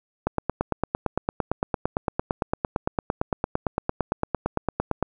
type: click train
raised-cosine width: 1 ms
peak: -8 dBFS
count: 43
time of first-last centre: 0.27-5.027 s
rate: 8.83 Hz
effects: none